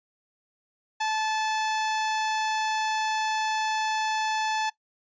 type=tone; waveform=sawtooth; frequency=870 Hz; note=A5; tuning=20 cents flat; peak=-21 dBFS; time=1-4.7 s; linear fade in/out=10 ms; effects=noise-tail reverb RT60 0.1 s tail -19 dB re dry + resampled to 16000 Hz